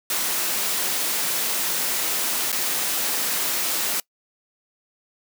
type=noise with dropouts; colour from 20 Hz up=white; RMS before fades=-24 dBFS; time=0.1-4 s; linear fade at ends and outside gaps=2 ms; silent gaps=2.519-2.526 s; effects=noise-tail reverb RT60 0.1 s tail -24 dB re dry + high-pass 200 Hz 12 dB/octave